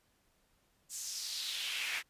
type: noise with high-pass filter sweep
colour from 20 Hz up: brown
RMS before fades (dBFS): -39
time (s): 0.89-2.03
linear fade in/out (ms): 50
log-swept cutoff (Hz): 7400 to 2000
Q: 2.9
effects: pink hiss -73 dBFS RMS until 2.09 s + resampled to 32000 Hz